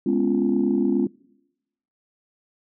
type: chord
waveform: sine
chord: C# dominant seventh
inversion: second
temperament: just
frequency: 207.9 / 249.5 / 277.2 / 346.5 Hz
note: G#3 / B3 / C#4 / E#4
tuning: +2 / +18 / 0 / -14 cents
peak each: -23 dBFS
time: 0.06-1.07 s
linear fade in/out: 5 ms
effects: noise-tail reverb RT60 0.9 s tail -24 dB re dry + tanh soft clip ceiling -10 dBFS